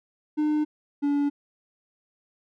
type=tone pair in turn; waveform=triangle; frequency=302.4 / 286.7 Hz; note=D#4 / D4; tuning=-49 / -42 cents; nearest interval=minor second; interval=93 cents; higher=first; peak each=-19 dBFS; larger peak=neither; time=0.37-0.65 / 1.02-1.3 s; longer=neither; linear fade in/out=20 ms; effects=none